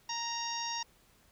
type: harmonic tone with a mistuned harmonic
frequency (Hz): 932.3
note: A#5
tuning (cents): 0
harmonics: 1 / 2 / 3 / 4 / 5 / 6 / 7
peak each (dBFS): -38 / -45 / -45 / -45 / -46 / -38 / -48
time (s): 0.09-0.83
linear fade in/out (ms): 5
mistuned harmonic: 7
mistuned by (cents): +19
effects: pink hiss -65 dBFS RMS until 1.31 s